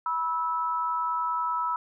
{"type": "tone pair together", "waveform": "sine", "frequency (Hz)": [977.7, 1308], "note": ["B5", "E6"], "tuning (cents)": [-18, -14], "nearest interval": "perfect fourth", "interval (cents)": 504, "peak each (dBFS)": -28, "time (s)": [0.06, 1.76], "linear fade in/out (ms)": 2, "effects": []}